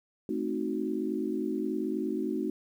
sine chord, A diminished seventh, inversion none, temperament equal with one note detuned, 218.1 / 261.6 / 311.1 / 370 Hz, A3 / C4 / Eb4 / Gb4, -15 / 0 / 0 / 0 cents, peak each -35 / -35 / -33 / -34 dBFS, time 0.29-2.5 s, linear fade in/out 2 ms, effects 10-bit

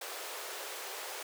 pink high-pass noise, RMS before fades -42 dBFS, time 0.01-1.23 s, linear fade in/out 5 ms, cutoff 390 Hz, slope 48 dB/octave, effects none

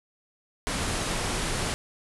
pink low-pass noise, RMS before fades -29 dBFS, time 0.67-1.74 s, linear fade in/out 0 ms, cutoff 11000 Hz, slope 96 dB/octave, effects none

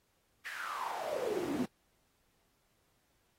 brown noise with high-pass filter sweep, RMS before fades -37 dBFS, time 0.45-1.66 s, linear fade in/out 10 ms, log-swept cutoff 1900 to 230 Hz, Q 7.5, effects pink hiss -75 dBFS RMS until 3.38 s + AAC 48 kbps

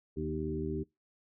harmonic tone with a mistuned harmonic, 77.78 Hz, D#2, in tune, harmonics 1 / 2 / 3 / 4 / 5, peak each -40 / -39 / -40 / -39 / -37 dBFS, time 0.16-0.84 s, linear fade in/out 20 ms, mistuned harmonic 3, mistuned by +29 cents, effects noise-tail reverb RT60 0.2 s tail -23 dB re dry

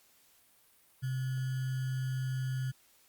sine tone with sample-and-hold, 130.1 Hz, C3, 9 cents flat, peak -31 dBFS, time 1.02-2.72 s, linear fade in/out 20 ms, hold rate 1575 Hz, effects white hiss -65 dBFS RMS until 3.08 s + Opus 48 kbps

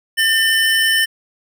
square tone pair together, 1797 / 3022 Hz, A6 / F#7, +36 / +36 cents, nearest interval major sixth, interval 900 cents, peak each -15 / -18 dBFS, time 0.17-1.06 s, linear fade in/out 20 ms, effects none

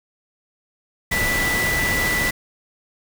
sine tone in noise, 1975.5 Hz, B6, in tune, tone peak -20 dBFS, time 1.11-2.31 s, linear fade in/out 10 ms, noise pink, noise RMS -24 dBFS, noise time 1.11-2.31 s, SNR +1 dB, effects none

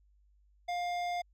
triangle tone with hard clipping, 705 Hz, F5, 16 cents sharp, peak -34 dBFS, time 0.68-1.22 s, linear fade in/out 10 ms, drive 17 dB, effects added 50 Hz sine -63 dBFS peak until 1.33 s

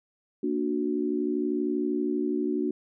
sine chord, Bb augmented, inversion none, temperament equal with one note detuned, 233.1 / 293.7 / 366.2 Hz, Bb3 / D4 / F#4, 0 / 0 / -18 cents, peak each -31 / -28 / -29 dBFS, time 0.43-2.71 s, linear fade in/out 5 ms, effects none

